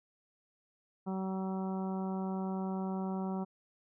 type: harmonic tone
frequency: 189.8 Hz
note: F#3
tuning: 44 cents sharp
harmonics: 1 / 2 / 3 / 4 / 5 / 6 / 7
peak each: -34 / -42 / -48 / -44 / -47 / -53 / -53 dBFS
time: 1.06-3.45 s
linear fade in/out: 20 ms
effects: none